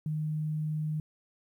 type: tone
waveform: sine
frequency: 153.9 Hz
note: D#3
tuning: 19 cents flat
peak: -29 dBFS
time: 0.06-1 s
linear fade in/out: 2 ms
effects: 11-bit

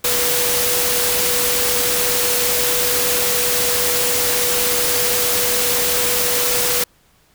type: tone in noise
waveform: sine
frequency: 488.9 Hz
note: B4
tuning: 18 cents flat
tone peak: -24 dBFS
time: 0.04-6.84 s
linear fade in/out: 5 ms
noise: white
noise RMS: -18 dBFS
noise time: 0.04-6.84 s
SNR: -9 dB
effects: pink hiss -56 dBFS RMS until 7.34 s

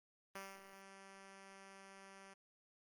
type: tone with ADSR envelope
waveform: 5% pulse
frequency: 194.6 Hz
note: G3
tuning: 12 cents flat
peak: -35 dBFS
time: 0.35-2.34 s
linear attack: 4 ms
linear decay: 250 ms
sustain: -10 dB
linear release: 9 ms
effects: Opus 24 kbps

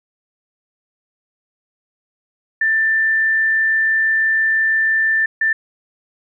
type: tone bursts at uneven times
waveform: sine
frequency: 1777 Hz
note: A6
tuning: 17 cents sharp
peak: -13 dBFS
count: 2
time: 2.61-5.26 / 5.41-5.53 s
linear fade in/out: 5 ms
effects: none

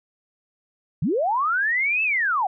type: linear two-way sweep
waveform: sine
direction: up then down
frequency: 119.7 to 2660 to 709 Hz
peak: -19 dBFS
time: 1.02-2.47 s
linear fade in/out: 5 ms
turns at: 2.03 s
effects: none

